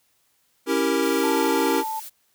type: chord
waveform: square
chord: C# diminished seventh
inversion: none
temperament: equal with one note detuned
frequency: 276.2 / 329.6 / 392 / 466.2 Hz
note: C#4 / E4 / G4 / Bb4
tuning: -6 / 0 / 0 / 0 cents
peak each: -26 dBFS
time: 0.66-1.84 s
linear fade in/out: 50 ms
type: noise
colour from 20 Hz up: blue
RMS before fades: -38 dBFS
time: 1.02-2.1 s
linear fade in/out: 20 ms
type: tone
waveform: sine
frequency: 880 Hz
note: A5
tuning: in tune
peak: -26 dBFS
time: 1.23-2 s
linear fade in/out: 10 ms
effects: white hiss -66 dBFS RMS until 2.34 s